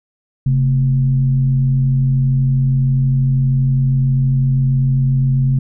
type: tone with frequency modulation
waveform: sine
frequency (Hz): 133.3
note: C3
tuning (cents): +33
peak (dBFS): -11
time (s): 0.46-5.59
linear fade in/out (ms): 5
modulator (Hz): 92.5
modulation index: 0.39
effects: none